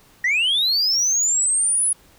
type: linear sweep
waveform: sine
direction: up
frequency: 1864.7 to 10420 Hz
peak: -14 dBFS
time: 0.24-1.93 s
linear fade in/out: 5 ms
effects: tanh soft clip ceiling -15 dBFS + pink hiss -53 dBFS RMS until 2.18 s